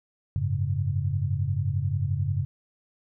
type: chord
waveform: sine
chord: F# suspended second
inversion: none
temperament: equal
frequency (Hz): 92.5 / 103.83 / 138.59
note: F#2 / G#2 / C#3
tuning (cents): 0 / 0 / 0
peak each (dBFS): -28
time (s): 0.36-2.45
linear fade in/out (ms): 0
effects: none